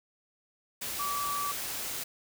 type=tone in noise; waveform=sine; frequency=1153 Hz; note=D6; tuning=32 cents flat; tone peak=-31 dBFS; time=0.99-1.52 s; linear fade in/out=10 ms; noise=white; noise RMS=-36 dBFS; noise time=0.81-2.04 s; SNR=+2 dB; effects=none